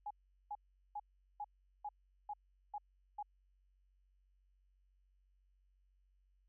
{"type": "tone bursts", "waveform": "sine", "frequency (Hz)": 830.6, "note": "G#5", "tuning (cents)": 0, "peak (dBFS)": -40, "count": 8, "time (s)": [0.06, 3.228], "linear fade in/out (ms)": 5, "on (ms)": 46, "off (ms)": 400, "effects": ["added 47 Hz sine -70 dBFS peak until 6.48 s"]}